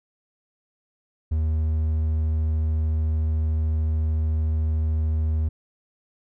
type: tone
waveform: triangle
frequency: 78.4 Hz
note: D#2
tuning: 14 cents sharp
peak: -18 dBFS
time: 1.31-5.49 s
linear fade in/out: 10 ms
effects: none

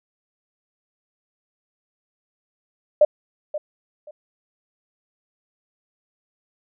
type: tone with echo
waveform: sine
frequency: 600 Hz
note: D5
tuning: 37 cents sharp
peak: -9 dBFS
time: 3.01-3.05 s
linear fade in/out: 5 ms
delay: 530 ms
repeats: 2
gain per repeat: -14 dB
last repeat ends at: 4.11 s
effects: none

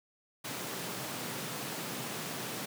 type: high-pass noise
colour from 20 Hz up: pink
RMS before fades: -39 dBFS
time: 0.44-2.66 s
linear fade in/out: 10 ms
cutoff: 120 Hz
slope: 48 dB/octave
effects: none

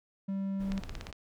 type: tone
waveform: triangle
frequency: 194.8 Hz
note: G3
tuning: 11 cents flat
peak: -29 dBFS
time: 0.28-0.8 s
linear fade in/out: 10 ms
type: noise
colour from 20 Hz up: brown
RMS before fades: -42 dBFS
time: 0.59-1.12 s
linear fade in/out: 20 ms
type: click train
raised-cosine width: 0.2 ms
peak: -23 dBFS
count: 8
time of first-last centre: 0.72-1.127 s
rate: 17.2 Hz
effects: none

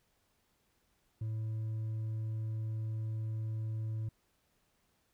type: tone with hard clipping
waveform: sine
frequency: 110 Hz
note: A2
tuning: in tune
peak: -35 dBFS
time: 1.21-4.09 s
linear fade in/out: 5 ms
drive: 2 dB
effects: pink hiss -75 dBFS RMS until 5.13 s

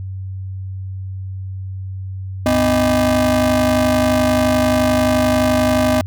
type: ring-modulated tone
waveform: 40% pulse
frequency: 184.7 Hz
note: F#3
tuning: 3 cents flat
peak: -9 dBFS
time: 2.46-6.01 s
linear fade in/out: 0 ms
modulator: 436 Hz
effects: added 95 Hz sine -24 dBFS peak until 6.06 s

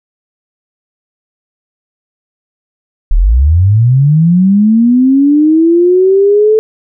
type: linear sweep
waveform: sine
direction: up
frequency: 32.3 to 440 Hz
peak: -4 dBFS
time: 3.11-6.59 s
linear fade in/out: 0 ms
effects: none

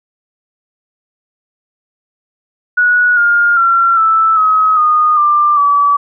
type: tone with pitch steps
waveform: sine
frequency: 1463 / 1413.2 / 1365 / 1318.5 / 1273.6 / 1230.2 / 1188.3 / 1147.8 Hz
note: F#6 / F6 / F6 / E6 / D#6 / D#6 / D6 / D6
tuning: -20 / +20 / -40 / 0 / +40 / -20 / +20 / -40 cents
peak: -7 dBFS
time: 2.77-5.97 s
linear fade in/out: 10 ms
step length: 400 ms
effects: none

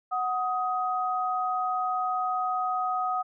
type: tone pair together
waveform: sine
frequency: 740 / 1255 Hz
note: F#5 / D#6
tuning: 0 / +15 cents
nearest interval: major sixth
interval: 915 cents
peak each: -28 dBFS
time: 0.11-3.23 s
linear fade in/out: 20 ms
effects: none

